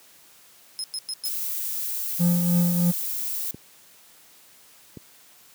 30% pulse tone bursts, 5140 Hz, E8, 45 cents flat, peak -24 dBFS, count 4, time 0.79-1.286 s, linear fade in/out 0 ms, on 49 ms, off 100 ms
violet noise, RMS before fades -29 dBFS, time 1.25-3.51 s, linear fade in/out 0 ms
triangle tone with tremolo, 174.61 Hz, F3, in tune, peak -14 dBFS, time 2.19-2.92 s, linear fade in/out 20 ms, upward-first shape triangle, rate 3.2 Hz, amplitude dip 50%
clicks, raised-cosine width 3 ms, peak -24 dBFS, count 2, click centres 3.545 / 4.972 s
effects white hiss -53 dBFS RMS until 5.54 s + high-pass 100 Hz 12 dB/octave

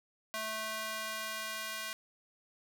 square tone with high-pass filter sweep, 218.4 Hz, A3, 13 cents flat, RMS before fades -39 dBFS, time 0.34-1.93 s, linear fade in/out 0 ms, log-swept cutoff 890 to 1600 Hz, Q 0.83, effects none

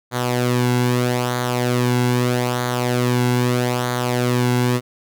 sawtooth tone with flanger, 123.4 Hz, B2, 1 cent flat, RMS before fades -19 dBFS, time 0.11-4.81 s, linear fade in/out 50 ms, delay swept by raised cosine 0.37 to 1.67 ms, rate 0.79 Hz, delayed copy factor -0.6, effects none

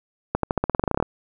accelerating click train, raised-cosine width 1 ms, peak -6 dBFS, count 15, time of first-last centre 0.35-1.026 s, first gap 83 ms, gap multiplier 0.91, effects none

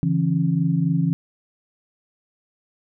sine tone cluster, 143.3 / 167.1 / 272.8 Hz, D3 / E3 / C#4, -42 / +24 / -28 cents, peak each -23 / -19 / -26 dBFS, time 0.03-1.13 s, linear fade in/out 0 ms, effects none

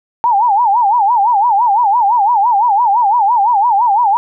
sine tone with vibrato, 879 Hz, A5, 2 cents flat, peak -8 dBFS, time 0.24-4.17 s, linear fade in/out 0 ms, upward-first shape sine, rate 5.9 Hz, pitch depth 200 cents each way, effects none

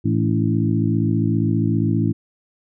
harmonic tone with a mistuned harmonic, 55 Hz, A1, in tune, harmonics 2 / 3 / 4 / 5 / 6, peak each -20 / -22 / -23 / -24 / -25 dBFS, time 0.04-2.13 s, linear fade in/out 20 ms, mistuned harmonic 5, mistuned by +46 cents, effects none

